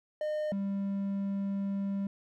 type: tone pair in turn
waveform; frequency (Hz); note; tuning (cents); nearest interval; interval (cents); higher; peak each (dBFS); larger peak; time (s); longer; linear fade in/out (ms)
triangle; 609 / 197.67; D#5 / G3; -37 / +15; octave + perfect fifth; 1948; first; -28; neither; 0.21-0.52 / 0.52-2.07; second; 2
effects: none